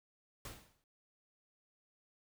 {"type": "noise with exponential decay", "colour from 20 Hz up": "pink", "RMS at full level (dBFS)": -44, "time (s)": [0.45, 0.84], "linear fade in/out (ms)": 2, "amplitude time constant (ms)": 83, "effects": []}